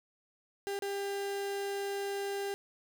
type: tone with dropouts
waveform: 35% pulse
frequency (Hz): 398.6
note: G4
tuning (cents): +29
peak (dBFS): -32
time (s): 0.67-2.54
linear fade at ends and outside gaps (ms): 0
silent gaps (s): 0.79-0.822
effects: none